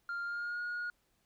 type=tone with pitch glide; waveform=sine; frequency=1396.9 to 1439.5 Hz; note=F6 to F#6; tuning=0 to -48 cents; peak=-33 dBFS; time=0.09-0.9 s; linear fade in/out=2 ms; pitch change=+52 cents; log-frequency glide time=0.24-0.61 s; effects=tanh soft clip ceiling -34 dBFS + pink hiss -75 dBFS RMS until 1.25 s